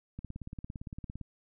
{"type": "click train", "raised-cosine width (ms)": 5, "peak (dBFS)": -28, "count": 19, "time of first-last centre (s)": [0.19, 1.213], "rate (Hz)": 17.6, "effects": []}